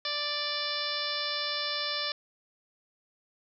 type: harmonic tone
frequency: 587.3 Hz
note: D5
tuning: in tune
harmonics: 1 / 2 / 3 / 4 / 5 / 6 / 7 / 8 / 9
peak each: -40 / -39 / -39 / -41 / -41 / -36 / -38 / -38 / -37 dBFS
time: 0.05-2.12 s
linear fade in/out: 2 ms
effects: none